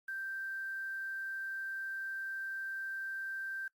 sine tone with quantisation, 1568 Hz, G6, in tune, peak -37 dBFS, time 0.08-3.68 s, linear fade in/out 5 ms, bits 10, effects noise-tail reverb RT60 0.1 s tail -23 dB re dry + Opus 48 kbps

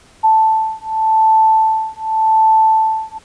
sine beating tone pair, 880 / 880.87 Hz, A5 / A5, 0 / +2 cents, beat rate 0.87 Hz, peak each -13 dBFS, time 0.23-3.19 s, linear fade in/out 20 ms, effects pink hiss -47 dBFS RMS until 3.24 s + resampled to 22050 Hz

